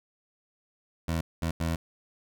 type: tone bursts at uneven times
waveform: 20% pulse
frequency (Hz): 82.41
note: E2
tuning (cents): 0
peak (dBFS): -22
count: 3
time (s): 1.08-1.21 / 1.42-1.51 / 1.6-1.76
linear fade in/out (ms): 5
effects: none